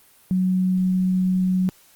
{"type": "tone", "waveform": "sine", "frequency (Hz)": 185, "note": "F#3", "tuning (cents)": 0, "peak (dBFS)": -17, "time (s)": [0.31, 1.69], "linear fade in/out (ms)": 0, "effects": ["white hiss -54 dBFS RMS until 1.95 s", "Opus 32 kbps"]}